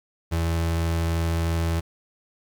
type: tone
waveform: 35% pulse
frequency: 83 Hz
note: E2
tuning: 12 cents sharp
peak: -20 dBFS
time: 0.31-1.81 s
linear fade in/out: 20 ms
effects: 10-bit